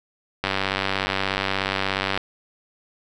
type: click train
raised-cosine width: 0.3 ms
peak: -6 dBFS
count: 169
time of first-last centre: 0.44-2.176 s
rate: 96.8 Hz
effects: none